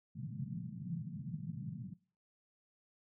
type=band-pass noise; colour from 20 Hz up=pink; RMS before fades=-43 dBFS; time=0.15-1.94 s; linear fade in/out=10 ms; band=120 to 200 Hz; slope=48 dB/octave; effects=noise-tail reverb RT60 0.4 s tail -21 dB re dry